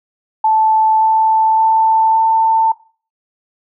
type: tone with pitch steps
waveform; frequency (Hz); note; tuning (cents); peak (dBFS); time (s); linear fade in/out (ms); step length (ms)
sine; 876 / 881.6 / 887.2 / 892.9; A5 / A5 / A5 / A5; -8 / +3 / +14 / +25; -9; 0.44-2.72; 5; 570
effects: noise-tail reverb RT60 0.4 s tail -19 dB re dry